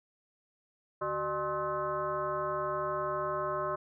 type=tone with frequency modulation; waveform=sine; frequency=830.6 Hz; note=G#5; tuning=in tune; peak=-30 dBFS; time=1.01-3.76 s; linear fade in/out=10 ms; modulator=227 Hz; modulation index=2.2; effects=none